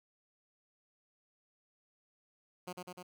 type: tone with echo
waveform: 10% pulse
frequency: 180 Hz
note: F#3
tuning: 47 cents flat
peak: -32 dBFS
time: 2.67-2.73 s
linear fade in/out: 10 ms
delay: 100 ms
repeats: 3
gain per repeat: -2 dB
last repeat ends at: 3.03 s
effects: none